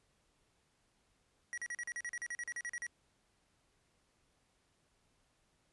square tone bursts, 1916 Hz, A#6, 47 cents sharp, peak -39 dBFS, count 16, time 1.53-2.866 s, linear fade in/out 0 ms, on 46 ms, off 40 ms, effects pink hiss -75 dBFS RMS until 5.72 s + resampled to 24000 Hz

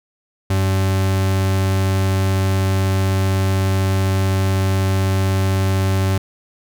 40% pulse tone, 95.9 Hz, G2, 37 cents flat, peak -14 dBFS, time 0.5-6.18 s, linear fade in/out 5 ms, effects none

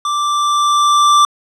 square tone with level ramp, 1174.7 Hz, D6, in tune, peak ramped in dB -16 to -7 dBFS, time 0.05-1.25 s, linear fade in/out 2 ms, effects low-pass 7000 Hz 12 dB/octave

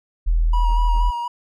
sine tone, 40.66 Hz, E1, 23 cents flat, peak -14 dBFS, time 0.26-1.11 s, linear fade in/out 20 ms
triangle tone with vibrato, 961 Hz, B5, 48 cents flat, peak -21 dBFS, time 0.53-1.28 s, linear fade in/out 5 ms, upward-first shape square, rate 4.2 Hz, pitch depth 21 cents each way
effects none

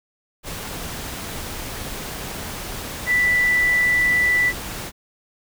sine tone in noise, 1975.5 Hz, B6, in tune, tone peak -15 dBFS, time 3.06-4.53 s, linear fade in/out 50 ms, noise pink, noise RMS -31 dBFS, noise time 0.43-4.92 s, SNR +13 dB, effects none

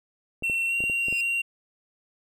clicks, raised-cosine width 2 ms, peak -24 dBFS, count 7, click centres 0.424 / 0.498 / 0.805 / 0.839 / 0.898 / 1.084 / 1.126 s
triangle tone with pitch glide, 2713 to 2757 Hz, E7 to F7, +49 to -23 cents, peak -22 dBFS, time 0.43-1.42 s, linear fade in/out 10 ms, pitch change +28 cents, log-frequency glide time 0.68-0.74 s
20% pulse tone with exponential growth, 2496 Hz, D#7, 5 cents sharp, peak -29 dBFS, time 0.92-1.21 s, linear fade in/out 2 ms, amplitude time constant 63 ms
effects none

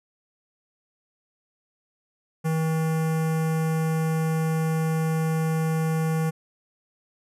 square tone with notch filter, 160 Hz, D#3, 49 cents sharp, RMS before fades -24 dBFS, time 2.44-6.31 s, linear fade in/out 20 ms, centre 3900 Hz, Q 0.79, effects resampled to 32000 Hz

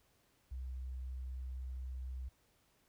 sine tone, 64 Hz, C2, 38 cents flat, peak -40 dBFS, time 0.51-2.29 s, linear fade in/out 10 ms, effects pink hiss -73 dBFS RMS until 2.88 s

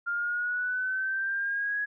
sine exponential sweep, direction up, 1396.9 to 1676 Hz, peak -27 dBFS, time 0.06-1.86 s, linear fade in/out 20 ms, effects none

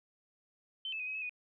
sine tone with pitch steps, 3081 / 2616 / 2500 / 2540 / 2584 / 2479 Hz, G7 / E7 / D#7 / D#7 / E7 / D#7, -31 / -14 / +8 / +35 / -35 / -7 cents, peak -36 dBFS, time 0.85-1.294 s, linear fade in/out 2 ms, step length 74 ms, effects none

